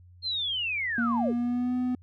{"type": "linear sweep", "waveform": "sine", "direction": "down", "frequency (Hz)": [4246, 323.6], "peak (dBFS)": -27, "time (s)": [0.22, 1.34], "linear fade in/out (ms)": 50}
{"type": "tone with pitch glide", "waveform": "triangle", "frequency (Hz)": [235, 250.4], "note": ["A#3", "B3"], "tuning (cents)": [14, 24], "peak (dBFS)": -23, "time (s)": [0.98, 1.95], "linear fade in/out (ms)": 2, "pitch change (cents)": 110, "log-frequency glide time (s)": [1.23, 1.75]}
{"effects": ["added 89 Hz sine -50 dBFS peak until 2.02 s"]}